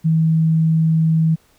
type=tone; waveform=sine; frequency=160.8 Hz; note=E3; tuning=43 cents flat; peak=-12 dBFS; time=0.04-1.36 s; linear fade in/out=20 ms; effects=pink hiss -56 dBFS RMS until 1.58 s